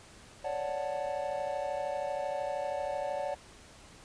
triangle chord, D major seventh, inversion third, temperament equal, 554.4 / 587.3 / 740 / 880 Hz, C#5 / D5 / F#5 / A5, 0 / 0 / 0 / 0 cents, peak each -35 / -34 / -36 / -39 dBFS, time 0.44-3.35 s, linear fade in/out 10 ms, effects pink hiss -54 dBFS RMS until 4.04 s + resampled to 22050 Hz

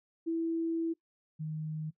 sine tone pair in turn, 329.6 / 155.55 Hz, E4 / D#3, 0 / 0 cents, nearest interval octave + minor second, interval 1300 cents, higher first, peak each -29 / -34 dBFS, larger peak first, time 0.26-0.94 / 1.39-1.91 s, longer first, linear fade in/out 20 ms, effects noise-tail reverb RT60 0.1 s tail -21 dB re dry

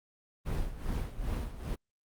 brown noise with tremolo, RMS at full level -31 dBFS, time 0.45-1.76 s, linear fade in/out 20 ms, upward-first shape sine, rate 2.5 Hz, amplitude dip 75%, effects Opus 32 kbps

